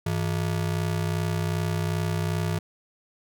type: ring-modulated tone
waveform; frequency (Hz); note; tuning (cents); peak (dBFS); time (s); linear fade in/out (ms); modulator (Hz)
square; 130.81; C3; 0; -22; 0.06-2.59; 5; 31.3
effects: none